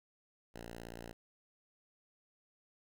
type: tone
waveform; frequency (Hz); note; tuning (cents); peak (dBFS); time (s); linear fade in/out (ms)
5% pulse; 57.8; A#1; -14; -35; 0.54-1.13; 10
effects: none